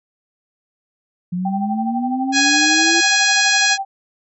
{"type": "linear sweep", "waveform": "sine", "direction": "up", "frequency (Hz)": [174.61, 340], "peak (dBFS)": -19, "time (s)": [1.32, 3.01], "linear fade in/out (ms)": 10}
{"type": "tone with tremolo", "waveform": "sine", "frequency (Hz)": 781, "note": "G5", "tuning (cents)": -7, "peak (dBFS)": -19, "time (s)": [1.45, 3.85], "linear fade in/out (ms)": 5, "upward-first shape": "sine", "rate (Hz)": 12, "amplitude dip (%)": 80}
{"type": "harmonic tone", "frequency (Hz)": 830.6, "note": "G#5", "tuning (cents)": 0, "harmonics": [2, 3, 4, 5, 6, 7, 8, 9], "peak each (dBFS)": [-17, -20, -23, -20, -25, -22, -27, -26], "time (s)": [2.32, 3.78], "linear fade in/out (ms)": 50}
{"effects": []}